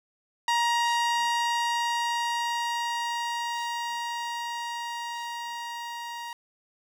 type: tone with level ramp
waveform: sawtooth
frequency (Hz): 943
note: A#5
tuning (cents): +20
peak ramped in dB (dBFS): -18 to -31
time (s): 0.48-6.33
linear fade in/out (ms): 2
effects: low-pass 7000 Hz 12 dB/octave + 9-bit